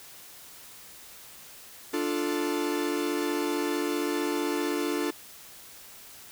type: chord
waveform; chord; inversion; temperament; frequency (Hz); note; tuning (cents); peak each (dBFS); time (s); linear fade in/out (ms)
45% pulse; D minor; none; equal; 293.7 / 349.2 / 440; D4 / F4 / A4; 0 / 0 / 0; -30 / -31 / -33; 1.93-5.11; 10
effects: white hiss -48 dBFS RMS until 6.31 s